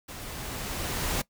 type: noise with level ramp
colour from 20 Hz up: pink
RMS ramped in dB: -41 to -28 dBFS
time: 0.08-1.22 s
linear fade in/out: 10 ms
effects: noise-tail reverb RT60 0.1 s tail -20 dB re dry